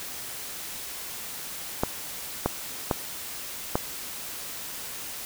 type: clicks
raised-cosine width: 1 ms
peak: -8 dBFS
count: 4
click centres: 1.835 / 2.46 / 2.912 / 3.755 s
effects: white hiss -37 dBFS RMS until 5.25 s